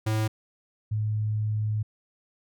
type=tone pair in turn; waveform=square / sine; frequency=109.1 / 107.16 Hz; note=A2 / A2; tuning=-14 / -45 cents; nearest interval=unison; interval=31 cents; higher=first; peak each=-24 dBFS; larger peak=neither; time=0.06-0.28 / 0.91-1.83 s; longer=second; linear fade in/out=10 ms; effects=none